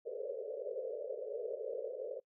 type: band-pass noise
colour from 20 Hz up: pink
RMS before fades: -41 dBFS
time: 0.05-2.2 s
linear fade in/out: 10 ms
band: 420 to 590 Hz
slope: 96 dB/octave
effects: noise-tail reverb RT60 0.1 s tail -22 dB re dry

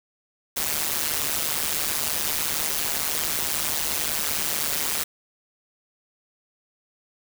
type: noise with amplitude modulation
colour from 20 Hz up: white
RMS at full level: -22 dBFS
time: 0.56-5.04 s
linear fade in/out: 10 ms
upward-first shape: sine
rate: 151 Hz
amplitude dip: 90%
effects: none

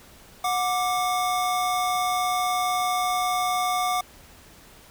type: tone pair together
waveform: square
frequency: 730.2 / 1174.7 Hz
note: F#5 / D6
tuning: -23 / 0 cents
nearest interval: minor sixth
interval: 823 cents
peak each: -25 / -27 dBFS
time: 0.44-4.01 s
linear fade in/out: 5 ms
effects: pink hiss -50 dBFS RMS until 4.9 s

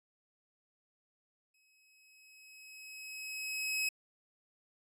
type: tone with exponential growth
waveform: sawtooth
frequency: 2557 Hz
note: D#7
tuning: 47 cents sharp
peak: -27 dBFS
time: 1.54-3.89 s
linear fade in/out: 5 ms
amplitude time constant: 510 ms
effects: resampled to 32000 Hz

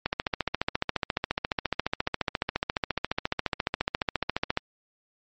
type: click train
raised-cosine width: 0.3 ms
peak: -9 dBFS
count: 66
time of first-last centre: 0.06-4.574 s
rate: 14.4 Hz
effects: MP3 32 kbps

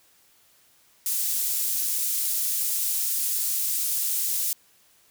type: high-pass noise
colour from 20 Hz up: pink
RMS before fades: -26 dBFS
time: 1.06-4.53 s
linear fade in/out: 2 ms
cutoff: 9300 Hz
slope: 12 dB/octave
effects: white hiss -60 dBFS RMS until 5.1 s

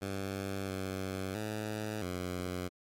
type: tone with pitch steps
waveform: 10% pulse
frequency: 97.4 / 95.1 / 107.1 / 90.4 Hz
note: G2 / F#2 / A2 / F#2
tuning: -11 / +48 / -46 / -40 cents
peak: -27 dBFS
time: 0.01-2.69 s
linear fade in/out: 20 ms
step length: 670 ms
effects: MP3 64 kbps

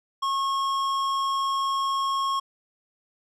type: tone with tanh clipping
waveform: triangle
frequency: 1089 Hz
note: C#6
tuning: 31 cents flat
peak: -25 dBFS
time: 0.22-2.4 s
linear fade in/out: 10 ms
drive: 17 dB
effects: none

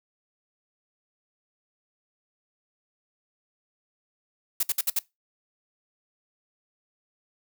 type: noise bursts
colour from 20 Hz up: blue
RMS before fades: -24 dBFS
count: 5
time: 4.6-4.991 s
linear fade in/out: 5 ms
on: 31 ms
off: 59 ms
effects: noise-tail reverb RT60 0.2 s tail -22 dB re dry

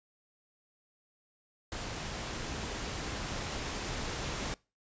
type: noise with level ramp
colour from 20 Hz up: pink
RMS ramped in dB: -39 to -36 dBFS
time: 1.72-4.54 s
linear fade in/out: 0 ms
effects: noise-tail reverb RT60 0.3 s tail -24 dB re dry + resampled to 16000 Hz

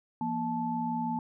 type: tone cluster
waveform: sine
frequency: 171 / 237.3 / 872 Hz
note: F3 / A#3 / A5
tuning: -36 / +31 / -16 cents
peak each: -38 / -32 / -32 dBFS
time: 0.21-1.19 s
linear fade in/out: 2 ms
effects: none

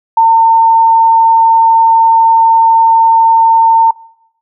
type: tone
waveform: sine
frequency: 906 Hz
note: A#5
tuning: 50 cents flat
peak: -3 dBFS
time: 0.17-3.91 s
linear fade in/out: 5 ms
effects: noise-tail reverb RT60 0.8 s tail -23 dB re dry

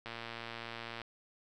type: click train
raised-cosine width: 0.3 ms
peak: -26 dBFS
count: 112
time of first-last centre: 0.06-1.017 s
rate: 116 Hz
effects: none

